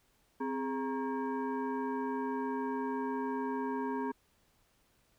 sine tone with frequency modulation, 261.6 Hz, C4, in tune, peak -32 dBFS, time 0.4-4.12 s, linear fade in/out 10 ms, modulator 677 Hz, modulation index 1.2, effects pink hiss -71 dBFS RMS until 5.18 s

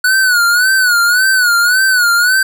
square tone with vibrato, 1471 Hz, F#6, 11 cents flat, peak -9 dBFS, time 0.04-2.43 s, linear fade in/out 5 ms, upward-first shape sine, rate 1.8 Hz, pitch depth 96 cents each way, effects none

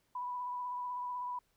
sine tone with vibrato, 987.8 Hz, B5, in tune, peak -36 dBFS, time 0.15-1.39 s, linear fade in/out 5 ms, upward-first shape sine, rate 16 Hz, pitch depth 20 cents each way, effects pink hiss -75 dBFS RMS until 1.56 s

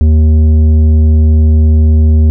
sine tone with tanh clipping, 77.9 Hz, D#2, 3 cents sharp, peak -5 dBFS, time 0.01-2.3 s, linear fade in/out 0 ms, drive 9 dB, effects none

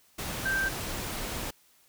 sine tone in noise, 1568 Hz, G6, in tune, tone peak -26 dBFS, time 0.45-0.69 s, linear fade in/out 10 ms, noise pink, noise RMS -35 dBFS, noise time 0.18-1.51 s, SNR +6 dB, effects white hiss -63 dBFS RMS until 1.88 s

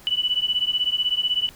sine beating tone pair, 2960 / 2976 Hz, F#7 / F#7, 0 / +9 cents, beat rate 16 Hz, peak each -23 dBFS, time 0.07-1.49 s, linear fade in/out 0 ms, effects pink hiss -48 dBFS RMS until 1.55 s

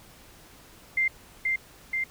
sine tone with echo, 2093 Hz, C7, in tune, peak -21 dBFS, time 0.97-1.08 s, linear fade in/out 5 ms, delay 480 ms, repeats 2, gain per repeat -2 dB, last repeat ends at 2.04 s, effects pink hiss -52 dBFS RMS until 2.1 s

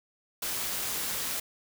white noise with amplitude modulation, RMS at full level -31 dBFS, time 0.42-1.4 s, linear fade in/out 5 ms, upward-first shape sine, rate 180 Hz, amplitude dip 35%, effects none

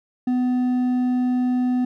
triangle tone with hard clipping, 250 Hz, B3, 21 cents sharp, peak -19 dBFS, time 0.27-1.85 s, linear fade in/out 5 ms, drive 7 dB, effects none

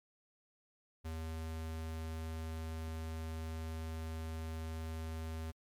square tone, 80.4 Hz, E2, 43 cents flat, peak -40 dBFS, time 1.04-5.52 s, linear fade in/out 20 ms, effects MP3 96 kbps

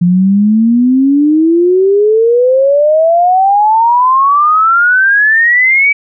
sine exponential sweep, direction up, 172.3 to 2304 Hz, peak -5 dBFS, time 0.01-5.93 s, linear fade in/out 10 ms, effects none

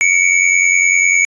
square tone pair together, 2208 / 2298 Hz, C#7 / D7, -7 / -38 cents, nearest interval minor second, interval 69 cents, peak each -13 dBFS, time 0.01-1.25 s, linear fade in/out 0 ms, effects resampled to 22050 Hz

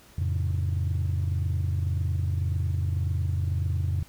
sine chord, F augmented, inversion none, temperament just, 87.31 / 109.13 / 136.42 Hz, F2 / A2 / C#3, 0 / -14 / -27 cents, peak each -24 / -30 / -30 dBFS, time 0.18-4.03 s, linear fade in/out 5 ms, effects tanh soft clip ceiling -19 dBFS + pink hiss -54 dBFS RMS until 4.08 s

